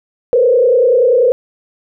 sine tone with frequency modulation, 493.9 Hz, B4, in tune, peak -7 dBFS, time 0.33-1.32 s, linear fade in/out 0 ms, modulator 30.4 Hz, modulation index 1.2, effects none

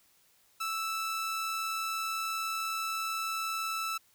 sawtooth tone with amplitude modulation, 1318.5 Hz, E6, in tune, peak -27 dBFS, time 0.6-3.98 s, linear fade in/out 10 ms, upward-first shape sine, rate 80 Hz, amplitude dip 25%, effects white hiss -66 dBFS RMS until 4.14 s

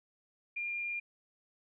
sine tone, 2403 Hz, D7, 39 cents sharp, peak -34 dBFS, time 0.56-1 s, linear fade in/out 10 ms, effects none

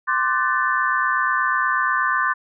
sine chord, D dominant seventh, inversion third, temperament equal with one note detuned, 1046.5 / 1174.7 / 1511.1 / 1760 Hz, C6 / D6 / F#6 / A6, 0 / 0 / +36 / 0 cents, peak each -23 dBFS, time 0.07-2.34 s, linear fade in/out 20 ms, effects none

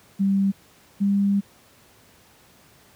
sine tone pair in turn, 196 / 199.66 Hz, G3 / G3, 0 / +32 cents, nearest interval unison, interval 32 cents, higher second, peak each -17 dBFS, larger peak neither, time 0.19-0.52 / 1-1.41 s, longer second, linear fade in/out 20 ms, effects pink hiss -54 dBFS RMS until 2.95 s + high-pass 80 Hz 12 dB/octave

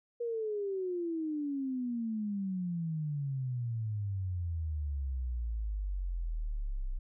sine exponential sweep, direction down, 480 to 30.87 Hz, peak -32 dBFS, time 0.2-6.99 s, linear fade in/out 10 ms, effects none

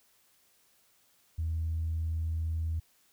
sine tone, 81 Hz, E2, 30 cents flat, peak -28 dBFS, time 1.38-2.8 s, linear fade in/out 10 ms, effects tanh soft clip ceiling -25 dBFS + white hiss -67 dBFS RMS until 3.12 s

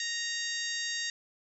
harmonic tone, 932.3 Hz, A#5, in tune, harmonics 2 / 3 / 4 / 5 / 6 / 7 / 8, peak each -36 / -43 / -38 / -39 / -43 / -40 / -44 dBFS, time 0-1.1 s, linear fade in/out 2 ms, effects none

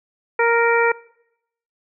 harmonic tone, 466.2 Hz, A#4, in tune, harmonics 1 / 2 / 3 / 4 / 5, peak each -17 / -20 / -22 / -23 / -24 dBFS, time 0.39-0.92 s, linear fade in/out 5 ms, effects noise-tail reverb RT60 0.8 s tail -22 dB re dry

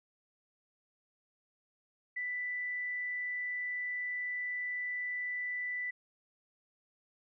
sine tone, 1982 Hz, B6, 6 cents sharp, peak -34 dBFS, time 2.16-5.91 s, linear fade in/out 10 ms, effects none

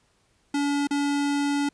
square tone with dropouts, 285.5 Hz, D4, 49 cents flat, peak -23 dBFS, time 0.54-1.69 s, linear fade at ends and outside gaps 5 ms, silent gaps 0.872-0.908 s, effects pink hiss -66 dBFS RMS until 1.73 s + resampled to 22050 Hz

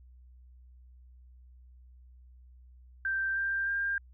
sine tone with pitch steps, 1568 / 1583.5 / 1599.1 Hz, G6 / G6 / G6, 0 / +17 / +34 cents, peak -28 dBFS, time 3.05-3.98 s, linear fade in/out 2 ms, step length 310 ms, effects added 62 Hz sine -52 dBFS peak until 4.13 s

